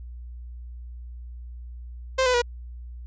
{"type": "tone with pitch steps", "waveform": "sawtooth", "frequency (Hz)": [523.3, 502.3, 482.1], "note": ["C5", "B4", "B4"], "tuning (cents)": [0, 29, -42], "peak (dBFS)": -15, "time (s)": [2.18, 2.42], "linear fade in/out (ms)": 10, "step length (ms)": 80, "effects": ["added 60 Hz sine -36 dBFS peak until 3.06 s", "resampled to 16000 Hz"]}